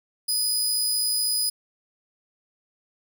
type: tone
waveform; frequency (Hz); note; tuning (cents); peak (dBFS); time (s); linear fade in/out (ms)
20% pulse; 4978; D#8; 0; -16; 0.28-1.5; 10
effects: none